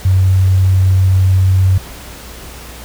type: tone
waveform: sine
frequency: 94.1 Hz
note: F#2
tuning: 30 cents sharp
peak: -7 dBFS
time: 0.05-1.78 s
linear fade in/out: 5 ms
effects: added 60 Hz sine -34 dBFS peak until 2.84 s + pink hiss -33 dBFS RMS until 2.84 s